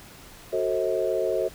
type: chord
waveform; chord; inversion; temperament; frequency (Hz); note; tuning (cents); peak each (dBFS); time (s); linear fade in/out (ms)
sine; F# diminished seventh; none; just; 370 / 444 / 532.8 / 639.4; F#4 / A4 / C5 / Eb5; 0 / +16 / +31 / +47; -28; 0.52-1.49; 20
effects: pink hiss -47 dBFS RMS until 1.54 s